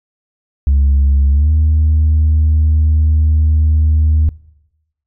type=tone with pitch glide; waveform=sine; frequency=69.3 to 77.34 Hz; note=C#2 to D#2; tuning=0 to -10 cents; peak=-6 dBFS; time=0.67-4.29 s; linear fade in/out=0 ms; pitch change=+190 cents; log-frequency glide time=1.31-1.51 s; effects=noise-tail reverb RT60 0.9 s tail -22 dB re dry + tanh soft clip ceiling -6 dBFS